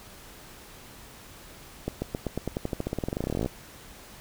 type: accelerating click train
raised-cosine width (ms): 2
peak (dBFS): -15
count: 29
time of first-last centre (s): 1.88-3.461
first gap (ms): 140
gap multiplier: 0.92
effects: pink hiss -48 dBFS RMS until 4.2 s